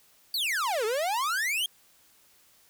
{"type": "exponential two-way sweep", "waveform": "45% pulse", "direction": "down then up", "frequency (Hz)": [4700, 415.3, 3292], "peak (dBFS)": -26, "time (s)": [0.34, 1.66], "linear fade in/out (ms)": 2, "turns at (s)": 0.85, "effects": ["white hiss -61 dBFS RMS until 2.69 s"]}